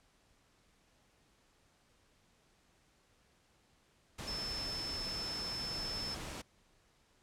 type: tone in noise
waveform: sine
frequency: 5274 Hz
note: E8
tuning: in tune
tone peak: -38 dBFS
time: 4.27-6.15 s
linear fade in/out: 10 ms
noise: pink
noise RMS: -44 dBFS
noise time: 4.18-6.42 s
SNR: +3 dB
effects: pink hiss -70 dBFS RMS until 7.22 s + low-pass 9000 Hz 12 dB/octave